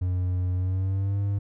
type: tone with pitch glide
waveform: triangle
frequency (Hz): 90.8 to 100.17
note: F#2 to G2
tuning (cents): -32 to +38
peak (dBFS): -21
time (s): 0.01-1.39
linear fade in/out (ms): 10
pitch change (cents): +170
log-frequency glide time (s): 0.55-1.19
effects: none